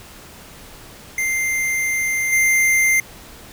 square tone with level steps, 2093 Hz, C7, in tune, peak -19 / -14 dBFS, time 1.18-3 s, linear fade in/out 2 ms, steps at 2.32 s, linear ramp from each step 10 ms, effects pink hiss -41 dBFS RMS until 3.52 s

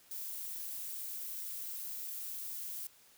violet noise, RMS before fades -42 dBFS, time 0.11-2.87 s, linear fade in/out 2 ms, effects white hiss -63 dBFS RMS until 3.17 s

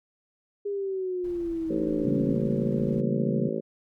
sine exponential sweep, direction down, 408.9 to 276.3 Hz, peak -27 dBFS, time 0.65-2.34 s, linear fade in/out 10 ms
brown noise with tremolo, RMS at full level -45 dBFS, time 1.24-3.01 s, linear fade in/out 5 ms, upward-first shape sine, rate 19 Hz, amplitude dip 25%
harmonic tone, 55 Hz, A1, in tune, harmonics 3 / 4 / 5 / 6 / 7 / 8 / 9 / 10, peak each -37 / -33 / -38 / -37 / -32 / -37 / -35 / -36 dBFS, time 1.69-3.61 s, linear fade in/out 20 ms
sine chord, C# diminished seventh, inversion none, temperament equal, 138.59 / 164.81 / 196 / 233.1 Hz, C#3 / E3 / G3 / Bb3, 0 / 0 / 0 / 0 cents, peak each -30 dBFS, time 2.05-3.49 s, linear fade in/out 5 ms
effects none

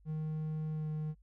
triangle tone with pitch glide, 155.56 to 153.95 Hz, D#3 to D#3, 0 to -18 cents, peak -32 dBFS, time 0.05-1.15 s, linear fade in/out 50 ms, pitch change -18 cents, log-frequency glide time 0.72-0.87 s, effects noise-tail reverb RT60 0.1 s tail -25 dB re dry + added 50 Hz sine -60 dBFS peak until 1.22 s

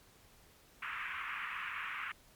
pink band-pass noise, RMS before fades -41 dBFS, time 0.82-2.12 s, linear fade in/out 5 ms, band 1100 to 2700 Hz, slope 48 dB/octave, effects pink hiss -63 dBFS RMS until 2.35 s + MP3 96 kbps

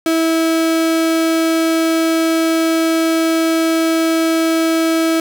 35% pulse tone, 325.7 Hz, E4, 21 cents flat, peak -11 dBFS, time 0.06-5.2 s, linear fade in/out 2 ms, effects none

